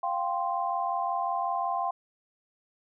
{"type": "chord", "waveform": "sine", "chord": "F suspended second", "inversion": "none", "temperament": "equal", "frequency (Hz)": [698.5, 784, 1046.5], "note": ["F5", "G5", "C6"], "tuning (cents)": [0, 0, 0], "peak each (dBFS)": -31, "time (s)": [0.03, 1.91], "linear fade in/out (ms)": 5, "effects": []}